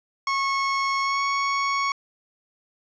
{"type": "tone with pitch glide", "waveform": "30% pulse", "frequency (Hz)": [1096, 1110], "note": ["C#6", "C#6"], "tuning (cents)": [-20, 2], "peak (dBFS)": -19, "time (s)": [0.27, 1.92], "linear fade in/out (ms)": 2, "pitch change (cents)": 22, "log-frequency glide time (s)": [1.02, 1.21], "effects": ["resampled to 16000 Hz", "9-bit"]}